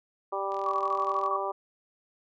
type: harmonic tone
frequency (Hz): 196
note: G3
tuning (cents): 0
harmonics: 2 / 3 / 4 / 5 / 6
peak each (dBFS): -35 / -35 / -35 / -35 / -35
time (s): 0.32-1.52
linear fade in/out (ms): 10
type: click train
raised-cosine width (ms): 0.2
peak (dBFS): -32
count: 32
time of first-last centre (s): 0.52-1.262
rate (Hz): 41.8
type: tone bursts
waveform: sine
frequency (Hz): 1133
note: C#6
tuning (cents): +37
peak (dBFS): -26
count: 9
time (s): 0.66-1.366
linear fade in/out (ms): 5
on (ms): 58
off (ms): 23
effects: none